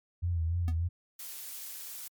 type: tone with vibrato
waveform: sine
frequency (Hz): 84.4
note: E2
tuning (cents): +41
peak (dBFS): -27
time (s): 0.22-0.89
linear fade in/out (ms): 20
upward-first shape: sine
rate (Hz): 3.4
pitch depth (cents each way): 69
type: tone with exponential decay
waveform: square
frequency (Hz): 246.9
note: B3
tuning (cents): 0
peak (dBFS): -34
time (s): 0.68-0.76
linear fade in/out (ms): 0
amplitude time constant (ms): 17
type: noise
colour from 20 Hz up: blue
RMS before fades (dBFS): -42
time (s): 1.19-2.08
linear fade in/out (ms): 5
effects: MP3 96 kbps